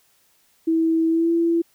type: tone with pitch glide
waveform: sine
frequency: 325.5 to 335.6 Hz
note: E4 to E4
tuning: -22 to +31 cents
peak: -16 dBFS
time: 0.67-1.62 s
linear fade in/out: 10 ms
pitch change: +53 cents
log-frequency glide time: 1.09-1.31 s
effects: white hiss -61 dBFS RMS until 1.74 s